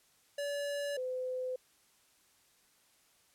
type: tone pair in turn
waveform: square / sine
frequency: 573 / 509.4 Hz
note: D5 / C5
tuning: -43 / -46 cents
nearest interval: major second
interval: 203 cents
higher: first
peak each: -35 / -34 dBFS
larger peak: second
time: 0.38-0.97 / 0.97-1.56 s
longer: neither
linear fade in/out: 5 ms
effects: white hiss -68 dBFS RMS until 3.34 s + low-pass 12000 Hz 12 dB/octave